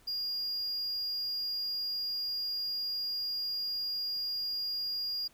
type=tone; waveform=triangle; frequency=4833 Hz; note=D8; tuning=49 cents sharp; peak=-31 dBFS; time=0.07-5.28 s; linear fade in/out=10 ms; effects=pink hiss -63 dBFS RMS until 5.33 s